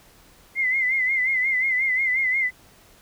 sine tone with vibrato, 2069 Hz, C7, 20 cents flat, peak -19 dBFS, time 0.55-2.51 s, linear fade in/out 50 ms, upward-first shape sine, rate 5.6 Hz, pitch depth 69 cents each way, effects pink hiss -53 dBFS RMS until 3.01 s

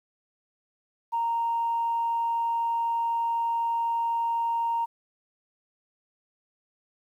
sine tone, 928 Hz, A#5, 8 cents flat, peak -23 dBFS, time 1.12-4.86 s, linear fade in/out 20 ms, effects tanh soft clip ceiling -19 dBFS + 10-bit

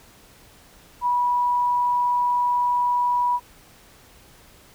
sine tone, 976 Hz, B5, 21 cents flat, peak -18 dBFS, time 1.01-3.4 s, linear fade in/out 50 ms, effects pink hiss -51 dBFS RMS until 4.74 s

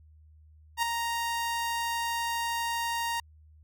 sawtooth tone with ADSR envelope, 932.3 Hz, A#5, in tune, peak -19 dBFS, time 0.77-3.2 s, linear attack 57 ms, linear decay 4 ms, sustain -6 dB, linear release 3 ms, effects added 77 Hz sine -53 dBFS peak until 3.63 s

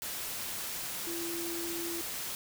sine tone in noise, 338.6 Hz, E4, 46 cents sharp, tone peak -37 dBFS, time 1.07-2.01 s, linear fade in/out 0 ms, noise white, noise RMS -38 dBFS, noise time 0.02-2.35 s, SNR -2 dB, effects none

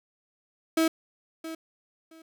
35% pulse tone with echo, 323.4 Hz, E4, 33 cents flat, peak -19 dBFS, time 0.77-0.88 s, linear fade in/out 5 ms, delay 670 ms, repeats 2, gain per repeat -14 dB, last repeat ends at 2.22 s, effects none

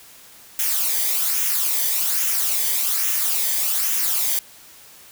blue noise with flanger, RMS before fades -21 dBFS, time 0.59-4.39 s, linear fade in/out 2 ms, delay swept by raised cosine 0.22 to 0.75 ms, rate 1.2 Hz, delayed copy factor -0.55, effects white hiss -46 dBFS RMS until 5.11 s

